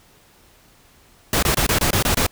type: noise bursts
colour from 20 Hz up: pink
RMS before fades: -18 dBFS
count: 8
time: 1.33-2.266 s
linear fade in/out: 2 ms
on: 96 ms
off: 24 ms
effects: pink hiss -53 dBFS RMS until 2.31 s